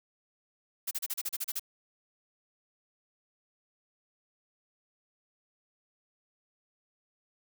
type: noise bursts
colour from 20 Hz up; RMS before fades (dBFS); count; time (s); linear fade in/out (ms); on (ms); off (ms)
blue; -33; 10; 0.87-1.596; 10; 42; 34
effects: none